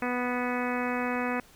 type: harmonic tone with a mistuned harmonic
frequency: 246.9 Hz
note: B3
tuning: in tune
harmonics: 1 / 2 / 3 / 4 / 5 / 6 / 7 / 8 / 9 / 10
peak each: -31 / -34 / -36 / -37 / -38 / -39 / -39 / -40 / -41 / -41 dBFS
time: 0.02-1.4 s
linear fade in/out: 2 ms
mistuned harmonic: 10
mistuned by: +51 cents
effects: pink hiss -56 dBFS RMS until 1.55 s